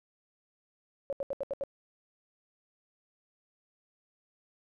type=tone bursts; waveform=sine; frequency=554.4 Hz; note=C#5; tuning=in tune; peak=-30 dBFS; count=6; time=1.1-1.637 s; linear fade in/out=0 ms; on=27 ms; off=75 ms; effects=none